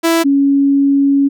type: tone pair in turn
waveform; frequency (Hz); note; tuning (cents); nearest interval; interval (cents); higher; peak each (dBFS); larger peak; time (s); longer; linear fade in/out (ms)
sawtooth / sine; 331.2 / 278.5; E4 / C#4; +8 / +8; minor third; 300; first; -6 / -8; first; 0.03-0.24 / 0.24-1.29; second; 20
effects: none